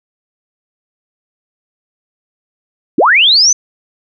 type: linear sweep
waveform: sine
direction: up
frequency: 212.6 to 6272 Hz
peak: -5 dBFS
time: 2.98-3.53 s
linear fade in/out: 5 ms
effects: none